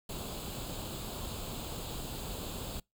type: noise with comb filter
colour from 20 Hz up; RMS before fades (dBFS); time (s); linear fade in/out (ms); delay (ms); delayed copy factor
pink; -40; 0.09-2.8; 5; 0.26; +0.7
effects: noise-tail reverb RT60 0.2 s tail -26 dB re dry